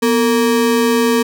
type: ring-modulated tone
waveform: square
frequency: 349.2 Hz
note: F4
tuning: in tune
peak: -9 dBFS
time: 0.02-1.23 s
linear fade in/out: 10 ms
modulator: 105 Hz
effects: none